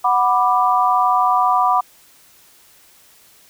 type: chord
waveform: sine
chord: B minor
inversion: second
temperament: equal with one note detuned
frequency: 740 / 987.8 / 1182.1 Hz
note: F#5 / B5 / D6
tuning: 0 / 0 / +11 cents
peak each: -17 dBFS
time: 0.04-1.81 s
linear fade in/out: 10 ms
effects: white hiss -50 dBFS RMS until 3.49 s